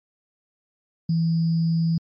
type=tone with sample-and-hold; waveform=sine; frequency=164.81 Hz; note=E3; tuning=in tune; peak=-18 dBFS; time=1.09-1.98 s; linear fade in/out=5 ms; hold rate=4900 Hz; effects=MP3 32 kbps